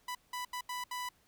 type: tone bursts at uneven times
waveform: sawtooth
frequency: 992 Hz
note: B5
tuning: 7 cents sharp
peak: -33 dBFS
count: 5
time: 0.08-0.15 / 0.33-0.45 / 0.53-0.61 / 0.69-0.84 / 0.91-1.09 s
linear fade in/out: 5 ms
effects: pink hiss -69 dBFS RMS until 1.27 s